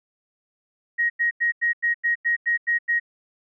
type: tone bursts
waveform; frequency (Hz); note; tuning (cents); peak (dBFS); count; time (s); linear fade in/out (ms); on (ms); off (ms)
sine; 1884; A#6; +18; -18; 10; 0.98-2.999; 20; 120; 91
effects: none